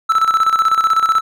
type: tone with tremolo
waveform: triangle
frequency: 1318.5 Hz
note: E6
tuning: in tune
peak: -7 dBFS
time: 0.09-1.21 s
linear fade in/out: 10 ms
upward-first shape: square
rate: 16 Hz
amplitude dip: 65%
effects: none